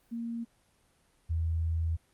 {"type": "tone pair in turn", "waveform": "sine", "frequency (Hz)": [232.4, 81.81], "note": ["A#3", "E2"], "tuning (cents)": [-5, -13], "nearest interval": "octave + tritone", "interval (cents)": 1808, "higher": "first", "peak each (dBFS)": [-33, -27], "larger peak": "second", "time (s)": [[0.11, 0.45], [1.29, 1.97]], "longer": "second", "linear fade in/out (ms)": 20, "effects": ["pink hiss -68 dBFS RMS until 2.13 s", "Opus 32 kbps"]}